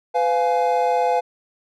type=chord; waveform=triangle; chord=F diminished; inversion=second; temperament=just; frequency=502.9 / 698.5 / 838.1 Hz; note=Cb5 / F5 / Ab5; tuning=+31 / 0 / +16 cents; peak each=-19 / -19 / -19 dBFS; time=0.14-1.21 s; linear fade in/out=20 ms; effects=none